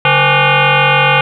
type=tone with frequency modulation; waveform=sine; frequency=804 Hz; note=G5; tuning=44 cents sharp; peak=-7 dBFS; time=0.05-1.21 s; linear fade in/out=2 ms; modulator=331 Hz; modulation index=6.5; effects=8-bit